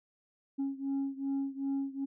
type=beating tone pair; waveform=sine; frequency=273.4 / 276 Hz; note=C#4 / C#4; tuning=-24 / -7 cents; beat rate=2.6 Hz; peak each=-32 / -34 dBFS; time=0.58-2.06 s; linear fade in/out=20 ms; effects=tanh soft clip ceiling -28 dBFS